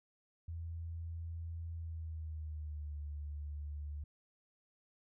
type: tone with pitch glide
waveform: sine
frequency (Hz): 83.1 to 73.61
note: E2 to D2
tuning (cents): +15 to +5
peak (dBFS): -40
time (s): 0.48-4.04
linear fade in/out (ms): 5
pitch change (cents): -210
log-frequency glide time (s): 1.74-2.97
effects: none